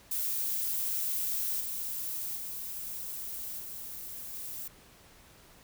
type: noise with level steps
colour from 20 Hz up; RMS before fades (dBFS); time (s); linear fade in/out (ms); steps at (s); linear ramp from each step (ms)
violet; -32 / -36 / -39 / -42 / -40; 0.11-4.68; 5; 1.6 / 2.36 / 3.59 / 4.33; 10
effects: pink hiss -57 dBFS RMS until 5.63 s